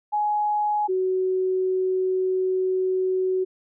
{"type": "tone pair in turn", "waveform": "sine", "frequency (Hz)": [838, 373.3], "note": ["G#5", "F#4"], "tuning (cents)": [15, 15], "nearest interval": "octave + major second", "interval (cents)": 1400, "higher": "first", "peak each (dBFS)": [-20, -20], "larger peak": "neither", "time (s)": [[0.12, 0.88], [0.88, 3.45]], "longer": "second", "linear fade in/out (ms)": 20, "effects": []}